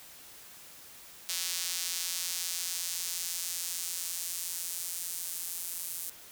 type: tone with high-pass filter sweep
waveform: square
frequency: 87.31 Hz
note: F2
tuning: in tune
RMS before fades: -36 dBFS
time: 1.29-6.1 s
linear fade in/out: 0 ms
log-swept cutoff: 4600 to 10000 Hz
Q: 0.91
effects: white hiss -51 dBFS RMS until 6.31 s